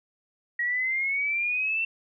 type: exponential sweep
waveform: sine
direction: up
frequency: 1900 to 2701 Hz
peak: -24 dBFS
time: 0.59-1.85 s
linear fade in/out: 5 ms
effects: none